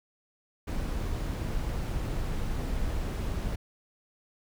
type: noise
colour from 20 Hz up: brown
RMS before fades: -31 dBFS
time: 0.67-3.56 s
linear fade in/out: 10 ms
effects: none